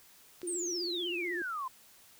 click, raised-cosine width 0.2 ms, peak -31 dBFS, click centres 0.417 s
sine tone with vibrato, 349.2 Hz, F4, in tune, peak -36 dBFS, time 0.43-1.42 s, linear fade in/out 2 ms, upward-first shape triangle, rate 16 Hz, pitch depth 79 cents each way
sine exponential sweep, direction down, 9080 to 1000 Hz, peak -34 dBFS, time 0.47-1.68 s, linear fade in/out 5 ms
effects white hiss -59 dBFS RMS until 2.19 s

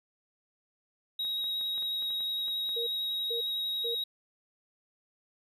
triangle tone with vibrato, 3805 Hz, A#7, 35 cents sharp, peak -29 dBFS, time 1.19-4.04 s, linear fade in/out 5 ms, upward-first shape triangle, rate 11 Hz, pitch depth 13 cents each way
clicks, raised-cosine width 0.5 ms, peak -37 dBFS, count 10, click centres 1.25 / 1.442 / 1.612 / 1.779 / 1.825 / 2.024 / 2.105 / 2.206 / 2.482 / 2.692 s
sine tone bursts, 466.2 Hz, A#4, in tune, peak -34 dBFS, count 3, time 2.76-3.95 s, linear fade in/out 10 ms, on 110 ms, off 430 ms
effects none

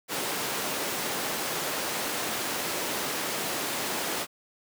pink high-pass noise, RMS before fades -31 dBFS, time 0.08-4.27 s, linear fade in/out 50 ms, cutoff 280 Hz, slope 12 dB/octave, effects none

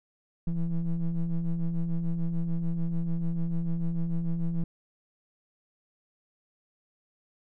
triangle ring-modulated tone, 82.41 Hz, E2, in tune, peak -20 dBFS, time 0.47-4.64 s, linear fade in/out 5 ms, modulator 85.8 Hz, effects none

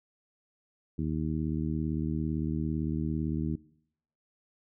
harmonic tone, 77.78 Hz, D#2, in tune, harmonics 1 / 2 / 3 / 4 / 5, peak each -35 / -32 / -34 / -36 / -45 dBFS, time 0.98-3.56 s, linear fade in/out 10 ms, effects noise-tail reverb RT60 0.7 s tail -21 dB re dry

